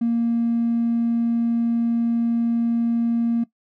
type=tone; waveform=triangle; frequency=233.1 Hz; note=A#3; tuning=in tune; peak=-14 dBFS; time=0.01-3.44 s; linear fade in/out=10 ms; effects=noise-tail reverb RT60 0.1 s tail -20 dB re dry + tanh soft clip ceiling -15 dBFS